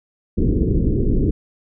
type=low-pass noise; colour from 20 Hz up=pink; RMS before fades=-17 dBFS; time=0.37-1.31 s; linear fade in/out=10 ms; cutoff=420 Hz; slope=48 dB/octave; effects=none